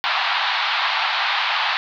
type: band-pass noise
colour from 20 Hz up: pink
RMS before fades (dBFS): -21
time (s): 0.04-1.77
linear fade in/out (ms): 0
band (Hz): 760 to 4300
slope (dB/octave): 48
effects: none